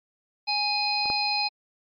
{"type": "harmonic tone", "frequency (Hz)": 830.6, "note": "G#5", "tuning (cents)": 0, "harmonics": [1, 3, 5, 6], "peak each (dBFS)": [-28, -29, -27, -31], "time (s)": [0.47, 1.49], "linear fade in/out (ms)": 20}
{"type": "clicks", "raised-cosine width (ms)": 1, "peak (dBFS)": [-26, -18], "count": 2, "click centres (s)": [1.057, 1.101]}
{"effects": ["MP3 32 kbps"]}